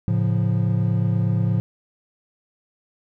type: chord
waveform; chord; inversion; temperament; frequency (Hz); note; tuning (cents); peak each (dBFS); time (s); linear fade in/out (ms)
triangle; A augmented; none; equal; 110 / 138.59 / 174.61; A2 / C#3 / E#3; 0 / 0 / 0; -18 / -23 / -21; 0.08-1.6; 0
effects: none